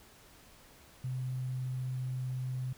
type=tone with sample-and-hold; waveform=sine; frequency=128.2 Hz; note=C3; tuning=35 cents flat; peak=-33 dBFS; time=1.04-2.73 s; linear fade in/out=5 ms; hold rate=11025 Hz; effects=pink hiss -58 dBFS RMS until 2.77 s